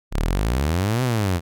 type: exponential two-way sweep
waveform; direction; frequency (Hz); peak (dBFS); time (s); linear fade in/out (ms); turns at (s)
sawtooth; up then down; 32.7 to 130.81 to 82.2; -15; 0.11-1.41; 50; 1.03
effects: none